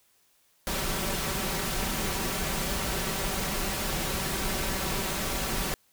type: noise with comb filter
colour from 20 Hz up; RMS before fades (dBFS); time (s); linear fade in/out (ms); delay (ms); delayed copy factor
pink; -30; 0.67-5.74; 0; 5.2; +0.5
effects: white hiss -66 dBFS RMS until 5.92 s